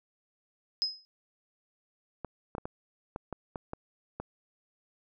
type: tone with exponential decay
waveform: sine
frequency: 5080 Hz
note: D#8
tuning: 35 cents sharp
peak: -23 dBFS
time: 0.82-1.05 s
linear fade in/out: 0 ms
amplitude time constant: 49 ms
type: clicks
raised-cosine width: 1 ms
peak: -22 dBFS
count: 9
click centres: 2.247 / 2.551 / 2.582 / 2.655 / 3.161 / 3.327 / 3.558 / 3.734 / 4.2 s
effects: none